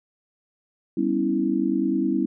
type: chord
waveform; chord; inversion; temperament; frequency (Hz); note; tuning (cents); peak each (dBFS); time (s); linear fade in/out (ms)
sine; C# half-diminished seventh; second; equal with one note detuned; 196 / 246.9 / 277.2 / 326.6; G3 / B3 / C#4 / E4; 0 / 0 / 0 / -16; -27 / -27 / -25 / -24; 0.97-2.26; 5
effects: none